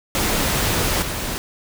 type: noise with level steps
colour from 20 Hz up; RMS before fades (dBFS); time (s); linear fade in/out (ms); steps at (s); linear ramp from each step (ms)
pink; -20 / -26; 0.15-1.38; 0; 1.02; 5
effects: none